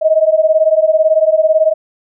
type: beating tone pair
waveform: sine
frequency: 622.3 / 640.3 Hz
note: D#5 / D#5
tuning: 0 / +49 cents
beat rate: 18 Hz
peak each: -11 dBFS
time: 0.01-1.74 s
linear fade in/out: 20 ms
effects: none